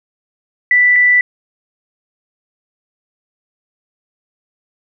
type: tone pair in turn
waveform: sine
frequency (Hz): 1975.5 / 1975.5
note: B6 / B6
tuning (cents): 0 / 0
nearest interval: unison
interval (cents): 0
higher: neither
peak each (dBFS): -7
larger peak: neither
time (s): 0.71-0.96 / 0.96-1.21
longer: neither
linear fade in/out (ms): 2
effects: none

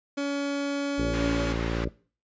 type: tone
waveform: 30% pulse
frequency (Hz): 282.5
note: C#4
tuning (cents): +33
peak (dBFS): -24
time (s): 0.17-1.53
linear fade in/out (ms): 10
type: harmonic tone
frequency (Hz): 57.1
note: A#1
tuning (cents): -35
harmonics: 1 / 2 / 3 / 4 / 5 / 6 / 7 / 8 / 9 / 10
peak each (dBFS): -31 / -35 / -36 / -37 / -35 / -37 / -38 / -40 / -42 / -40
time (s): 0.98-1.89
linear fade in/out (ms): 5
type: band-pass noise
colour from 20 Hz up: white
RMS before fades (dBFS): -38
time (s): 1.13-1.85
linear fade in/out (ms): 10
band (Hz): 720 to 2000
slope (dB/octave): 12
effects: noise-tail reverb RT60 0.4 s tail -20 dB re dry + resampled to 16000 Hz

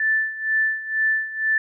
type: tone with tremolo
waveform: sine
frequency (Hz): 1760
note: A6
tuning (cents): 0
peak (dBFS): -16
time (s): 0-1.58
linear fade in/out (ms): 2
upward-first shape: sine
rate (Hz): 2.1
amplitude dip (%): 80
effects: none

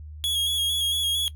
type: tone with vibrato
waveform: 45% pulse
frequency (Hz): 3322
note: G#7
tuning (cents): 0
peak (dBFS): -22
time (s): 0.24-1.28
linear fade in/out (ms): 0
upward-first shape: square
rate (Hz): 4.4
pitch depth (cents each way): 26
effects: noise-tail reverb RT60 0.1 s tail -17 dB re dry + added 76 Hz sine -37 dBFS peak until 1.35 s

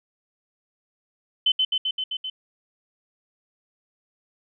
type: tone with echo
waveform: sine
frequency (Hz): 3051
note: G7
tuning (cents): -48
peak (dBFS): -16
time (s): 1.46-1.52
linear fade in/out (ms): 5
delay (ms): 130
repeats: 6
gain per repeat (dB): -2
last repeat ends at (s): 2.3
effects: none

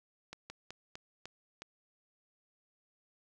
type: slowing click train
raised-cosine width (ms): 0.2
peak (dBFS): -27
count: 6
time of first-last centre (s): 0.33-1.62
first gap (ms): 170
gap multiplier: 1.21
effects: none

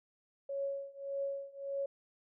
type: tone with tremolo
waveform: sine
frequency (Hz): 554.4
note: C#5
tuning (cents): 0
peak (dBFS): -32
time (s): 0.49-1.86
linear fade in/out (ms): 5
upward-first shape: triangle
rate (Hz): 1.7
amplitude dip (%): 95
effects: none

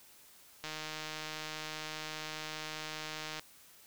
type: click train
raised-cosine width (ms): 0.2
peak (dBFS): -23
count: 428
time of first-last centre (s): 0.64-3.395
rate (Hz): 155
effects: white hiss -59 dBFS RMS until 3.86 s

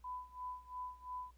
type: tone with tremolo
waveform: sine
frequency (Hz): 1000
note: B5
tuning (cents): +21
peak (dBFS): -40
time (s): 0.04-1.31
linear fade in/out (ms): 5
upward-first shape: sine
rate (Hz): 2.9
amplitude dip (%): 90
effects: added 60 Hz sine -61 dBFS peak until 1.37 s + pink hiss -75 dBFS RMS until 1.37 s

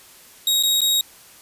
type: tone with dropouts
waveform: sawtooth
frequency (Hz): 3785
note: A#7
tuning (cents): +26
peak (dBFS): -13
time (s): 0.47-1.01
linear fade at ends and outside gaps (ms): 2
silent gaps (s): 0.627-0.634 / 0.807-0.816
effects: white hiss -47 dBFS RMS until 1.41 s + resampled to 32000 Hz

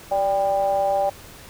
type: ring-modulated tone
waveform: triangle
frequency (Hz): 103.83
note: G#2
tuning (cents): 0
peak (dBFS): -13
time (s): 0.11-1.1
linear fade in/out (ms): 10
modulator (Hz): 688
effects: pink hiss -43 dBFS RMS until 1.49 s

